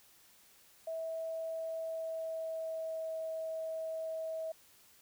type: tone with pitch glide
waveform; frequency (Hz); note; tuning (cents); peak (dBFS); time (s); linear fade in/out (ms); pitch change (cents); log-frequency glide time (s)
sine; 650 to 643.6; E5 to E5; -24 to -42; -36; 0.87-4.52; 5; -18; 1.78-3.11
effects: white hiss -63 dBFS RMS until 5.01 s